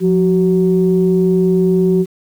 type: tone pair together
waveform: sine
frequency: 177.54 / 376.2 Hz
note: F3 / F#4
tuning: +29 / +29 cents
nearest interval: octave + minor second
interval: 1300 cents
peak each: -12 dBFS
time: 0-2.06 s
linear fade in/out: 50 ms
effects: tanh soft clip ceiling -2 dBFS + 7-bit